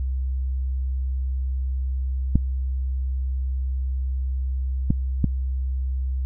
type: clicks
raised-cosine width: 5 ms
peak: -5 dBFS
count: 3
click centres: 2.356 / 4.905 / 5.243 s
effects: added 65 Hz sine -22 dBFS peak until 6.25 s